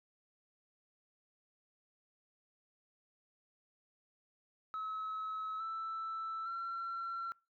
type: tone with pitch steps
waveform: sine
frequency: 1289 / 1322.9 / 1357.8 Hz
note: E6 / E6 / F6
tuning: -39 / +6 / -49 cents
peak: -36 dBFS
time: 4.74-7.32 s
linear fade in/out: 0 ms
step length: 860 ms
effects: noise-tail reverb RT60 0.3 s tail -26 dB re dry + tanh soft clip ceiling -35 dBFS